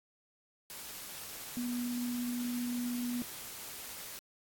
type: tone in noise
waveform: sine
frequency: 243.4 Hz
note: B3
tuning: 25 cents flat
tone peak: -33 dBFS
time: 1.57-3.22 s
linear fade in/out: 0 ms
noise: white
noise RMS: -45 dBFS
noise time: 0.7-4.19 s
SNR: +9 dB
effects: AAC 64 kbps